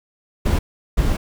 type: noise bursts at uneven times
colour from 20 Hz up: brown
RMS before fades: -17 dBFS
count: 2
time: 0.45-0.59 / 0.97-1.17 s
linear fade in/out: 10 ms
effects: none